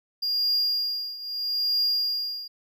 triangle tone with tremolo, 4821 Hz, D8, 45 cents sharp, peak -19 dBFS, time 0.22-2.48 s, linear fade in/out 10 ms, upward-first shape triangle, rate 0.78 Hz, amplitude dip 85%, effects none

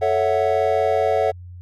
triangle chord, F# minor seventh, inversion first, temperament equal, 440 / 554.4 / 659.3 / 740 Hz, A4 / C#5 / E5 / F#5, 0 / 0 / 0 / 0 cents, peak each -20 dBFS, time 0.01-1.32 s, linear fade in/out 20 ms, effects added 89 Hz sine -35 dBFS peak until 1.61 s

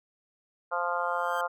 harmonic tone, 174.61 Hz, F3, in tune, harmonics 3 / 4 / 5 / 6 / 7 / 8, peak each -34 / -34 / -34 / -34 / -34 / -34 dBFS, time 0.71-1.48 s, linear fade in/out 20 ms
30% pulse tone with exponential growth, 1576 Hz, G6, 9 cents sharp, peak -35 dBFS, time 0.85-1.41 s, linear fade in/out 2 ms, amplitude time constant 120 ms
effects none

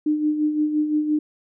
sine tone with tremolo, 302.7 Hz, D#4, 48 cents flat, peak -16 dBFS, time 0.06-1.19 s, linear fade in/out 5 ms, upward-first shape sine, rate 5.8 Hz, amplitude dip 55%, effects none

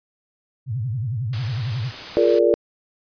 sine tone with vibrato, 118.3 Hz, A#2, 26 cents sharp, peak -22 dBFS, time 0.66-1.92 s, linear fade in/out 50 ms, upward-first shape sine, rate 11 Hz, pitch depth 240 cents each way
white noise, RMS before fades -33 dBFS, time 1.33-2.39 s, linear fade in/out 2 ms
sine chord, Bb dominant seventh, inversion second, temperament just, 349.6 / 419.5 / 466.2 / 582.7 Hz, F4 / Ab4 / Bb4 / D5, +2 / +17 / 0 / -14 cents, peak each -19 / -20 / -18 / -19 dBFS, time 2.17-2.54 s, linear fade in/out 0 ms
effects resampled to 11025 Hz

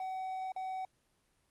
triangle tone with dropouts, 754 Hz, F#5, 32 cents sharp, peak -34 dBFS, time 0-0.85 s, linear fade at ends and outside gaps 2 ms, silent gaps 0.52-0.562 s, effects pink hiss -74 dBFS RMS until 1.5 s + Opus 24 kbps

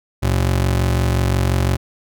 40% pulse ring-modulated tone, 92.5 Hz, F#2, in tune, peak -11 dBFS, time 0.22-1.77 s, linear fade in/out 20 ms, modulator 22.9 Hz, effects none

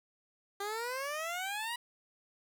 15% pulse exponential sweep, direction up, 395.2 to 975 Hz, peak -29 dBFS, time 0.6-1.76 s, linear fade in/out 5 ms, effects none

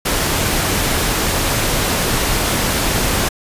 pink noise, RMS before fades -17 dBFS, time 0.05-3.29 s, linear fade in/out 10 ms, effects resampled to 32000 Hz

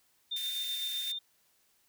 sine tone with tremolo, 3611 Hz, A7, 44 cents sharp, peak -32 dBFS, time 0.31-1.19 s, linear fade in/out 10 ms, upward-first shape square, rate 7.9 Hz, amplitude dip 25%
white high-pass noise, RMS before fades -43 dBFS, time 0.36-1.12 s, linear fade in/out 5 ms, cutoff 1600 Hz, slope 48 dB/octave
effects white hiss -70 dBFS RMS until 1.88 s

